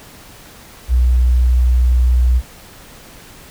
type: tone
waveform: sine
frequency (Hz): 61.74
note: B1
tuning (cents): 0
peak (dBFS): -9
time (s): 0.88-2.42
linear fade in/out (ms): 50
effects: pink hiss -40 dBFS RMS until 3.5 s